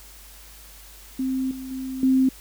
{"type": "tone with level steps", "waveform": "sine", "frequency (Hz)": 261.9, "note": "C4", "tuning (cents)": 2, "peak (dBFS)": [-22, -32, -28, -15], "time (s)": [1.19, 2.29], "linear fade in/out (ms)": 5, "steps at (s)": [1.51, 1.71, 2.03], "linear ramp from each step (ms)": 2, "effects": ["added 50 Hz sine -47 dBFS peak until 2.4 s", "white hiss -47 dBFS RMS until 2.4 s"]}